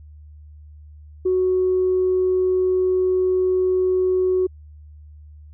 sine tone, 370 Hz, F#4, in tune, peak -15 dBFS, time 1.25-4.47 s, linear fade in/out 10 ms, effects tanh soft clip ceiling -11 dBFS + added 75 Hz sine -40 dBFS peak until 5.53 s

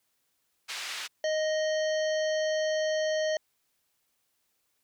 pink band-pass noise, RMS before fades -37 dBFS, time 0.68-1.08 s, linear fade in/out 20 ms, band 1800 to 5500 Hz, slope 12 dB/octave
harmonic tone, 622.3 Hz, D#5, in tune, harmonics 1 / 3 / 5 / 7 / 9 / 10, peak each -26 / -36 / -40 / -43 / -45 / -46 dBFS, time 1.24-3.37 s, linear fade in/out 2 ms
effects white hiss -75 dBFS RMS until 4.83 s

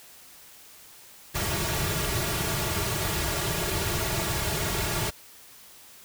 pink noise with comb filter, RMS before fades -28 dBFS, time 1.34-5.11 s, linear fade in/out 20 ms, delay 3.9 ms, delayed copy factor -1, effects white hiss -50 dBFS RMS until 6.04 s

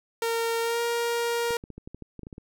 sawtooth tone with pitch glide, 460 to 470.2 Hz, A#4 to A#4, -23 to +15 cents, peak -21 dBFS, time 0.22-1.57 s, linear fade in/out 2 ms, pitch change +38 cents, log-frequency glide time 0.61-0.81 s
clicks, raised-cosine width 3 ms, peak -27 dBFS, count 12, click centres 1.507 / 1.639 / 1.703 / 1.78 / 1.875 / 1.946 / 2.023 / 2.193 / 2.233 / 2.269 / 2.328 / 2.381 s
effects none

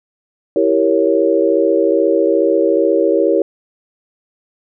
sine chord, E diminished seventh, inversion none, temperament equal, 329.6 / 392 / 466.2 / 554.4 Hz, E4 / G4 / Bb4 / Db5, 0 / 0 / 0 / 0 cents, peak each -16 dBFS, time 0.56-3.42 s, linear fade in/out 2 ms, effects none

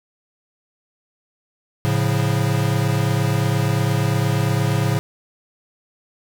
square chord, A augmented, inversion none, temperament equal with one note detuned, 110 / 138.59 / 175.73 Hz, A2 / C#3 / E#3, 0 / 0 / +11 cents, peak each -21 / -21 / -26 dBFS, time 1.85-4.99 s, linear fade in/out 0 ms, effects none

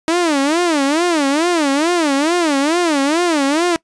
sawtooth tone with vibrato, 311.1 Hz, D#4, in tune, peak -9 dBFS, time 0.08-3.76 s, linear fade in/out 0 ms, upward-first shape sine, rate 2.3 Hz, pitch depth 230 cents each way, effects noise-tail reverb RT60 0.1 s tail -23 dB re dry + resampled to 22050 Hz

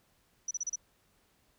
sine tone bursts, 5920 Hz, F#8, in tune, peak -31 dBFS, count 5, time 0.48-0.758 s, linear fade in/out 5 ms, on 30 ms, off 32 ms, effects pink hiss -70 dBFS RMS until 1.58 s

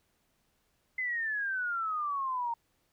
sine exponential sweep, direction down, 2058 to 920 Hz, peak -30 dBFS, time 0.98-2.54 s, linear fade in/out 5 ms, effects pink hiss -74 dBFS RMS until 2.92 s

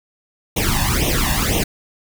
pink noise with flanger, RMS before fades -18 dBFS, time 0.56-1.64 s, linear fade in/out 10 ms, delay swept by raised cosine 0.32 to 1.13 ms, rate 2 Hz, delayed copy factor +1, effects none

